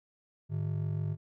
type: ring-modulated tone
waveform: triangle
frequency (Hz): 128.2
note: C3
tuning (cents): -35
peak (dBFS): -25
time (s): 0.49-1.17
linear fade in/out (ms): 50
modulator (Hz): 23.3
effects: none